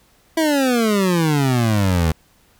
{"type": "exponential sweep", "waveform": "25% pulse", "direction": "down", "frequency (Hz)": [329.8, 77.78], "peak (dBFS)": -11, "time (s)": [0.37, 2.12], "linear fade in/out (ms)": 5, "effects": ["pink hiss -56 dBFS RMS until 2.59 s"]}